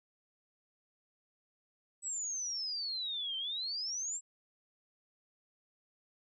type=exponential two-way sweep; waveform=sine; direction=down then up; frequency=7980 to 3087 to 7710 Hz; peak=-35 dBFS; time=2.02-4.21 s; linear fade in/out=50 ms; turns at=3.37 s; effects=none